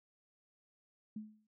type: tone with exponential decay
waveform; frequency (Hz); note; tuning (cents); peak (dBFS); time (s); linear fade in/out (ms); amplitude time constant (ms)
sine; 214.4; A3; -45; -38; 1.16-1.47; 5; 66
effects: none